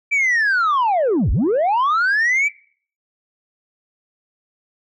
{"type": "linear two-way sweep", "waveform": "sine", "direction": "down then up", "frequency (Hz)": [2349, 38, 2349], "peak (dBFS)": -12, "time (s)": [0.11, 2.49], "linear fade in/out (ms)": 20, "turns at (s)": 1.31, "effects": ["noise-tail reverb RT60 0.5 s tail -22 dB re dry", "tanh soft clip ceiling -13 dBFS"]}